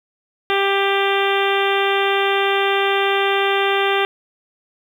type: harmonic tone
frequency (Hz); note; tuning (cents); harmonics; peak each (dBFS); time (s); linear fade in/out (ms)
394.8; G4; +12; 1 / 2 / 3 / 4 / 5 / 6 / 7 / 8 / 9; -19 / -22 / -24 / -25 / -26 / -27 / -27 / -28 / -29; 0.5-4.05; 0
effects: 8-bit